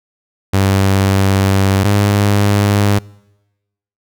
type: tone pair in turn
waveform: sawtooth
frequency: 97.2 / 101.79 Hz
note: G2 / G#2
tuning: -14 / -34 cents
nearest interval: minor second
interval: 80 cents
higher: second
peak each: -6 dBFS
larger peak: neither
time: 0.53-1.84 / 1.84-2.99 s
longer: first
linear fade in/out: 10 ms
effects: noise-tail reverb RT60 1.0 s tail -25 dB re dry